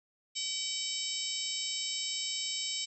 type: harmonic tone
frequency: 763 Hz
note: G5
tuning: 47 cents flat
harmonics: 3 / 4 / 5 / 6 / 7 / 8 / 9 / 10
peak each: -45 / -39 / -40 / -44 / -39 / -48 / -50 / -39 dBFS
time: 0.35-2.86 s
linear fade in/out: 20 ms
effects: none